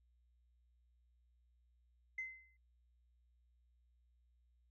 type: tone with exponential decay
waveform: sine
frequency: 2060 Hz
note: C7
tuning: 28 cents flat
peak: -37 dBFS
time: 2.18-2.57 s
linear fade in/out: 5 ms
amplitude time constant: 83 ms
effects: tanh soft clip ceiling -34 dBFS + added 60 Hz sine -70 dBFS peak until 4.7 s